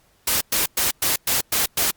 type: noise bursts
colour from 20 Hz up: white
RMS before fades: -20 dBFS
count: 7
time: 0.27-1.91 s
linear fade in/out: 5 ms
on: 140 ms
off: 110 ms
effects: pink hiss -60 dBFS RMS until 1.96 s + Opus 48 kbps